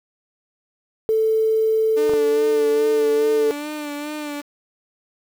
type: tone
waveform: sine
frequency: 440.8 Hz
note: A4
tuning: 3 cents sharp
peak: -15 dBFS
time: 1.09-3.51 s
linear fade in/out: 0 ms
type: tone with vibrato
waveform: sawtooth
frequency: 296.4 Hz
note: D4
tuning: 16 cents sharp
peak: -23 dBFS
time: 1.96-4.42 s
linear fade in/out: 20 ms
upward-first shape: sine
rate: 2.4 Hz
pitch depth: 40 cents each way
type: clicks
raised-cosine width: 1 ms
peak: -15 dBFS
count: 2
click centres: 2.095 / 2.136 s
effects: 7-bit